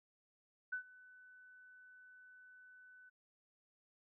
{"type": "tone with ADSR envelope", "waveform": "sine", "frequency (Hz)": 1500, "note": "F#6", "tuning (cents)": 23, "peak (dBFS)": -36, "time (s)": [0.72, 3.1], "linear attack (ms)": 11, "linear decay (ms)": 95, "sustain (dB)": -22, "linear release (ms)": 16, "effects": []}